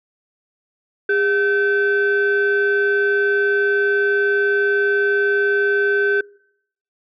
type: tone pair together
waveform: sine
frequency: 406 / 1536 Hz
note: G#4 / G6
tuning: -39 / -36 cents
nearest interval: octave + major seventh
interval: 2303 cents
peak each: -16 dBFS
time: 1.09-6.21 s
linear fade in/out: 5 ms
effects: noise-tail reverb RT60 0.7 s tail -26 dB re dry + tanh soft clip ceiling -10 dBFS